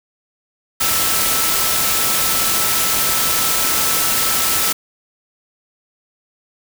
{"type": "tone in noise", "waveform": "sine", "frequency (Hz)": 1318.5, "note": "E6", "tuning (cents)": 0, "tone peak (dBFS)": -27, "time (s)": [0.8, 4.73], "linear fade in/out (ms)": 10, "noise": "white", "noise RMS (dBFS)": -17, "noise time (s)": [0.8, 4.73], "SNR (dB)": -13, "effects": []}